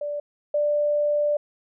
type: tone pair in turn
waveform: sine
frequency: 585 / 589.7 Hz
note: D5 / D5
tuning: -7 / +7 cents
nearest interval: unison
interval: 14 cents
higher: second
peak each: -26 / -19 dBFS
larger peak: second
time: 0.01-0.2 / 0.54-1.37 s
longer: second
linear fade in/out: 5 ms
effects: none